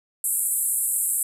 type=band-pass noise; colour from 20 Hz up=pink; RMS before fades=-24 dBFS; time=0.24-1.23 s; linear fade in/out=2 ms; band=7900 to 13000 Hz; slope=96 dB/octave; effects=none